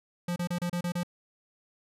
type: tone bursts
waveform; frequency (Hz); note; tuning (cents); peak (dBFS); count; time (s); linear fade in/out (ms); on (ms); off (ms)
square; 175.2; F3; +6; -29; 7; 0.28-1.033; 5; 81; 31
effects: resampled to 32000 Hz